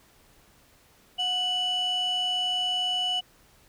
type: tone pair together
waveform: sine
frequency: 729.4 / 2961 Hz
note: F#5 / F#7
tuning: -25 / +1 cents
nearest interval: 2 octaves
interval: 2426 cents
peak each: -30 / -23 dBFS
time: 1.18-3.21 s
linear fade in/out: 20 ms
effects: tanh soft clip ceiling -22 dBFS + pink hiss -59 dBFS RMS until 3.68 s